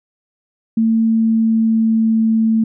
sine tone with pitch glide, 224.7 to 222.9 Hz, A3 to A3, +37 to +23 cents, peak -11 dBFS, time 0.77-2.64 s, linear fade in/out 5 ms, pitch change -14 cents, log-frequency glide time 0.99-2.24 s, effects none

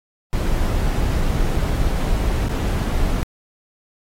brown noise with dropouts, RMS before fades -19 dBFS, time 0.33-3.23 s, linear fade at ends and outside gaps 0 ms, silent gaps 1.555-1.56 / 2.485-2.493 s, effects AAC 48 kbps

